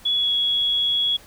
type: tone with pitch glide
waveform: sine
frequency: 3385 to 3348 Hz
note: G#7 to G#7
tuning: +32 to +13 cents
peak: -18 dBFS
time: 0.05-1.17 s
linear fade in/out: 10 ms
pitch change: -19 cents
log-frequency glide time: 0.15-0.33 s
effects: pink hiss -48 dBFS RMS until 1.26 s